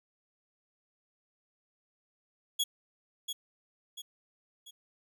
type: tone with echo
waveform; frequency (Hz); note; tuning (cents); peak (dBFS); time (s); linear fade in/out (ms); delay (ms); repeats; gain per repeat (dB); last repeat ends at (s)
sawtooth; 3345; G#7; +12; -24; 2.59-2.64; 10; 690; 3; -7; 4.71
effects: none